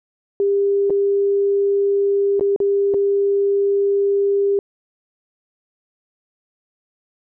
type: tone with dropouts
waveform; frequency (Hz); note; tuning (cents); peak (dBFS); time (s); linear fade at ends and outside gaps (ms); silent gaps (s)
sine; 399.6; G4; +33; -14; 0.4-4.59; 1; 0.898-0.904 / 2.396-2.409 / 2.562-2.602 / 2.939-2.943
effects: none